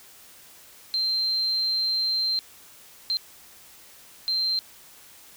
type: tone bursts at uneven times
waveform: sine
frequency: 4140 Hz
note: C8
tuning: 19 cents flat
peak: -22 dBFS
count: 3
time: 0.94-2.39 / 3.1-3.17 / 4.28-4.59 s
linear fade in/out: 0 ms
effects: white hiss -50 dBFS RMS until 5.36 s